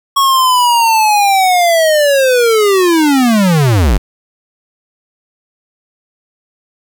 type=linear sweep; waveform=square; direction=down; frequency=1108.7 to 41.61 Hz; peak=-8 dBFS; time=0.16-3.98 s; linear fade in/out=10 ms; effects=7-bit